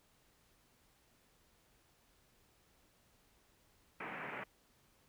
white band-pass noise, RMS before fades -45 dBFS, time 4-4.44 s, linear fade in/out 5 ms, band 130 to 2400 Hz, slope 48 dB/octave, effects pink hiss -71 dBFS RMS until 5.08 s

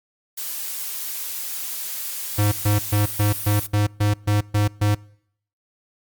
blue noise, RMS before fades -29 dBFS, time 0.37-3.67 s, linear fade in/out 10 ms
square tone bursts, 103.83 Hz, G#2, in tune, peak -17 dBFS, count 10, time 2.38-4.95 s, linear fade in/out 10 ms, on 140 ms, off 130 ms
effects noise-tail reverb RT60 0.7 s tail -25 dB re dry + Opus 48 kbps

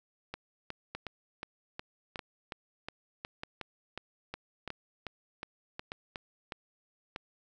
two click trains, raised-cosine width 0.3 ms, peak -22 / -22 dBFS, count 18 / 6, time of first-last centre 0.34-6.522 / 0.95-7.161 s, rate 2.75 / 0.805 Hz, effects none

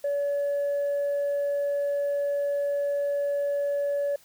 sine tone, 570 Hz, C#5, 48 cents sharp, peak -22 dBFS, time 0.04-4.16 s, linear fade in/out 5 ms, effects tanh soft clip ceiling -22 dBFS + white hiss -57 dBFS RMS until 4.24 s

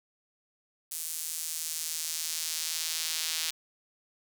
sawtooth tone with high-pass filter sweep, 160.5 Hz, E3, 46 cents flat, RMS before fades -34 dBFS, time 0.91-3.51 s, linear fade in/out 10 ms, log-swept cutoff 8700 to 3800 Hz, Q 1, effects none

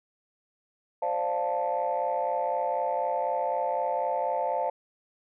sine chord, D minor seventh, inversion third, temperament equal, 523.3 / 587.3 / 698.5 / 880 Hz, C5 / D5 / F5 / A5, 0 / 0 / 0 / 0 cents, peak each -31 / -31 / -30 / -29 dBFS, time 1.02-4.7 s, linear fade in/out 5 ms, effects tanh soft clip ceiling -18 dBFS

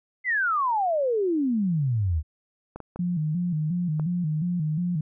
sine exponential sweep, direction down, 2093 to 72 Hz, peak -21 dBFS, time 0.24-2.23 s, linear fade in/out 50 ms
clicks, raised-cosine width 1 ms, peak -23 dBFS, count 4, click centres 2.76 / 2.803 / 2.96 / 3.997 s
sine tone with vibrato, 164.81 Hz, E3, in tune, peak -23 dBFS, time 2.99-5.01 s, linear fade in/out 5 ms, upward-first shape square, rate 2.8 Hz, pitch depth 120 cents each way
effects none

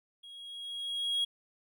triangle tone with level ramp, 3298 Hz, G#7, 13 cents flat, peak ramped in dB -46 to -25 dBFS, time 0.23-1.25 s, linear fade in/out 10 ms, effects none

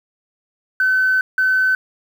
sine tone bursts at uneven times, 1521 Hz, F#6, 47 cents sharp, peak -12 dBFS, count 2, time 0.8-1.21 / 1.38-1.75 s, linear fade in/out 2 ms, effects tanh soft clip ceiling -8 dBFS + 7-bit

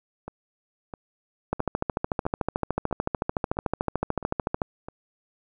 two click trains, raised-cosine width 1 ms, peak -22 / -10 dBFS, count 8 / 43, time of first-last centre 0.28-4.885 / 1.53-4.618 s, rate 1.52 / 13.6 Hz, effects none

